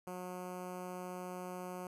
10% pulse tone with notch filter, 181.4 Hz, F#3, 34 cents flat, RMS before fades -44 dBFS, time 0.07-1.87 s, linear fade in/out 2 ms, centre 3700 Hz, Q 0.58, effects resampled to 32000 Hz

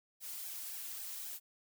blue noise with flanger, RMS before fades -44 dBFS, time 0.2-1.4 s, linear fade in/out 50 ms, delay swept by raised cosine 1.2 to 2.9 ms, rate 3.7 Hz, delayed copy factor +0.8, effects none

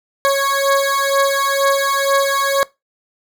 20% pulse beating tone pair, 551 / 553.1 Hz, C#5 / C#5, -11 / -4 cents, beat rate 2.1 Hz, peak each -12 dBFS, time 0.25-2.63 s, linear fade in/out 0 ms, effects noise-tail reverb RT60 0.2 s tail -21 dB re dry

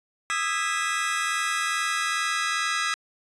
sawtooth chord, E major seventh, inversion third, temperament just, 1236.1 / 1318.5 / 1648.1 / 1977.8 Hz, D#6 / E6 / G#6 / B6, -12 / 0 / -14 / +2 cents, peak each -26 dBFS, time 0.3-2.94 s, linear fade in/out 0 ms, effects resampled to 22050 Hz

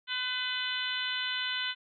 harmonic tone with a mistuned harmonic, 503 Hz, B4, 32 cents sharp, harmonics 2 / 3 / 4 / 5 / 6 / 7 / 8, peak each -44 / -36 / -39 / -42 / -35 / -37 / -42 dBFS, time 0.07-1.75 s, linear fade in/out 50 ms, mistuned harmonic 2, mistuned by +19 cents, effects none

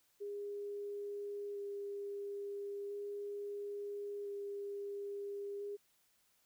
sine tone with vibrato, 405.3 Hz, G#4, 42 cents flat, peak -40 dBFS, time 0.2-5.77 s, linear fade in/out 20 ms, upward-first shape square, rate 0.37 Hz, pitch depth 9 cents each way, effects white hiss -74 dBFS RMS until 6.45 s

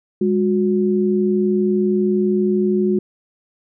sine tone pair together, 204.2 / 363.9 Hz, G#3 / F#4, -29 / -29 cents, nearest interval minor seventh, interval 1000 cents, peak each -17 / -17 dBFS, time 0.21-2.99 s, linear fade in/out 5 ms, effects none

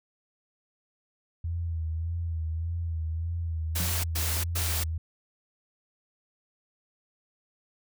sine tone with vibrato, 82.41 Hz, E2, in tune, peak -28 dBFS, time 1.44-4.98 s, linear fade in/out 5 ms, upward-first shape sine, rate 1.7 Hz, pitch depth 54 cents each way
white noise bursts, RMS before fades -31 dBFS, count 3, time 3.75-4.84 s, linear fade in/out 10 ms, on 290 ms, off 110 ms
triangle tone with exponential decay, 174.61 Hz, F3, in tune, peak -28 dBFS, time 3.8-4.01 s, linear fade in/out 2 ms, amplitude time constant 44 ms
effects none

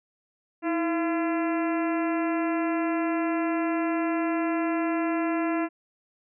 harmonic tone with a mistuned harmonic, 340 Hz, F4, 46 cents flat, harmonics 1 / 2 / 3 / 4 / 5 / 6 / 7 / 8, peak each -25 / -31 / -35 / -37 / -39 / -41 / -42 / -43 dBFS, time 0.62-5.69 s, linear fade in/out 50 ms, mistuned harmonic 1, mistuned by -81 cents, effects none

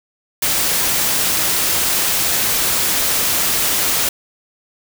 white noise, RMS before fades -17 dBFS, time 0.42-4.09 s, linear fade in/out 5 ms, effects none

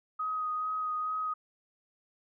sine tone with vibrato, 1254 Hz, D#6, 13 cents sharp, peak -30 dBFS, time 0.19-1.34 s, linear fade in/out 10 ms, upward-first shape sine, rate 2.3 Hz, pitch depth 15 cents each way, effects none

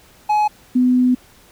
triangle / sine tone pair in turn, 844 / 250.9 Hz, G#5 / B3, +28 / +28 cents, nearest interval octave + major sixth, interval 2100 cents, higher first, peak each -11 dBFS, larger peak neither, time 0.29-0.48 / 0.75-1.15 s, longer second, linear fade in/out 10 ms, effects pink hiss -49 dBFS RMS until 1.51 s

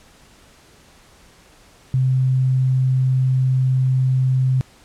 sine tone, 130 Hz, C3, 11 cents flat, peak -14 dBFS, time 1.94-4.61 s, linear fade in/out 0 ms, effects pink hiss -50 dBFS RMS until 4.84 s + low-pass 10000 Hz 12 dB/octave

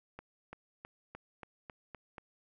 accelerating click train, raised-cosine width 0.5 ms, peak -30 dBFS, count 8, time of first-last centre 0.19-2.182 s, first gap 340 ms, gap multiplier 0.94, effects none

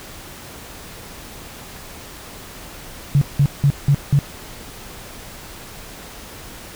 sine tone bursts, 141.5 Hz, C#3, 36 cents sharp, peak -10 dBFS, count 5, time 3.15-4.19 s, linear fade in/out 0 ms, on 64 ms, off 180 ms, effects pink hiss -37 dBFS RMS until 6.75 s

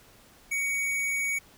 square tone, 2244 Hz, C#7, 21 cents sharp, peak -27 dBFS, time 0.51-1.39 s, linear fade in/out 10 ms, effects pink hiss -56 dBFS RMS until 1.57 s

